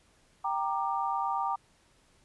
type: chord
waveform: sine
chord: G minor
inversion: none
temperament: equal with one note detuned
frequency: 784 / 932.3 / 1189.7 Hz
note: G5 / Bb5 / D6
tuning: 0 / 0 / +22 cents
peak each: -32 / -32 / -33 dBFS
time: 0.44-1.56 s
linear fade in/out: 10 ms
effects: pink hiss -65 dBFS RMS until 2.24 s + resampled to 24000 Hz